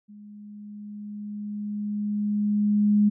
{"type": "tone with level ramp", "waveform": "sine", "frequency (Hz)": 207.7, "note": "G#3", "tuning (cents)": 0, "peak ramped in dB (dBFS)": [-43, -15], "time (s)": [0.08, 3.1], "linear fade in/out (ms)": 20, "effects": []}